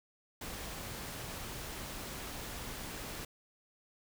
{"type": "noise", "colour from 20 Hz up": "pink", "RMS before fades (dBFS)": -43, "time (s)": [0.41, 3.25], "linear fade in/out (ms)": 5, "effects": []}